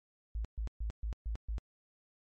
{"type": "tone bursts", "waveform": "sine", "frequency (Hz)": 54.5, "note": "A1", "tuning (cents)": -16, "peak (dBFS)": -33, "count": 6, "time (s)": [0.35, 1.582], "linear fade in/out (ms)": 0, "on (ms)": 97, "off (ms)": 130, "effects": ["MP3 32 kbps"]}